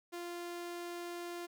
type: tone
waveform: sawtooth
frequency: 347.5 Hz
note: F4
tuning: 9 cents flat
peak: -37 dBFS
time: 0.12-1.47 s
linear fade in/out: 20 ms
effects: none